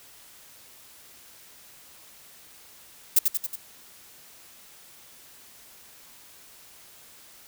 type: noise with echo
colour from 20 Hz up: violet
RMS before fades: -17 dBFS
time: 3.16-3.19 s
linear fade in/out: 5 ms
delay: 92 ms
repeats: 4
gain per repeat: -4 dB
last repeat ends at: 3.558 s
effects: white hiss -51 dBFS RMS until 7.47 s